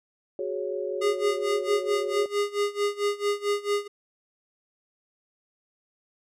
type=chord; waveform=sine; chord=F# suspended second; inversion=none; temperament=equal; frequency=370 / 415.3 / 554.4 Hz; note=F#4 / G#4 / C#5; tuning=0 / 0 / 0 cents; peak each=-32 dBFS; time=0.39-2.26 s; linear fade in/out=2 ms
type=tone with tremolo; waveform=square; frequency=409.1 Hz; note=G#4; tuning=26 cents flat; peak=-22 dBFS; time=1.01-3.88 s; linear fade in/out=10 ms; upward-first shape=sine; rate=4.5 Hz; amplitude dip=90%
effects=low-pass 9000 Hz 12 dB/octave